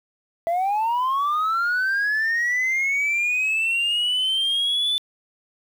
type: linear sweep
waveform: sine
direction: up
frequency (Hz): 659.3 to 3520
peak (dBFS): -17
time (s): 0.47-4.98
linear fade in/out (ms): 0
effects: tanh soft clip ceiling -18 dBFS + 8-bit